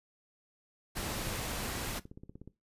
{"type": "noise", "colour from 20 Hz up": "pink", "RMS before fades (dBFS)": -37, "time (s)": [0.95, 2], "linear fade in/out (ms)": 20}
{"type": "click train", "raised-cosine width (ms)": 3, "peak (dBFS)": -34, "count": 26, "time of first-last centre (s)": [0.97, 2.476], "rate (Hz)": 16.6}
{"effects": ["noise-tail reverb RT60 0.2 s tail -17 dB re dry", "resampled to 32000 Hz"]}